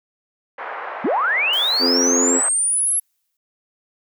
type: band-pass noise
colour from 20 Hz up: pink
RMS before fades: -30 dBFS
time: 0.58-2.49 s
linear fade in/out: 5 ms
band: 590 to 1800 Hz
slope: 24 dB/octave
type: linear sweep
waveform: sine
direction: up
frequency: 179 to 11300 Hz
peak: -16 dBFS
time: 1.04-3 s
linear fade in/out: 10 ms
type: noise with exponential decay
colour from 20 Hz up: blue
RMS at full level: -35 dBFS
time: 1.53-3.37 s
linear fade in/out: 2 ms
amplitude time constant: 400 ms
type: harmonic tone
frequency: 87.31 Hz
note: F2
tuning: in tune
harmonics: 3 / 4 / 5 / 6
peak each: -20 / -25 / -23 / -27 dBFS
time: 1.79-2.41 s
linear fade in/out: 50 ms
effects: none